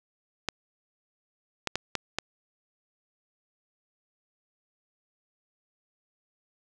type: clicks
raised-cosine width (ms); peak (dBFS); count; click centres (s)
0.2; -10; 5; 0.487 / 1.673 / 1.756 / 1.953 / 2.186
effects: none